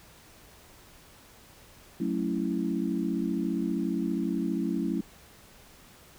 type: chord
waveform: sine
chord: F# minor seventh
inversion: none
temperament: equal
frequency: 185 / 220 / 277.2 / 329.6 Hz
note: F#3 / A3 / C#4 / E4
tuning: 0 / 0 / 0 / 0 cents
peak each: -32 dBFS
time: 2-5.01 s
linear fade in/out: 5 ms
effects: pink hiss -54 dBFS RMS until 6.18 s